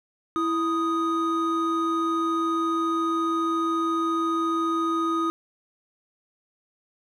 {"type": "tone pair together", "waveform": "triangle", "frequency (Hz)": [330.1, 1244.5], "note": ["E4", "D#6"], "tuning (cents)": [2, 0], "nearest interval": "octave + major seventh", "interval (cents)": 2298, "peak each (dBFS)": -23, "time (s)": [0.36, 5.3], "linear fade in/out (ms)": 0, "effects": []}